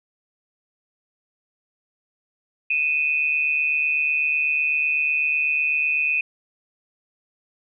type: tone pair together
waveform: sine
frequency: 2489 / 2637 Hz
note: D#7 / E7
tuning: 0 / 0 cents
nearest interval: minor second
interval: 100 cents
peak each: -20 / -24 dBFS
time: 2.7-6.21 s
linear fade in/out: 5 ms
effects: none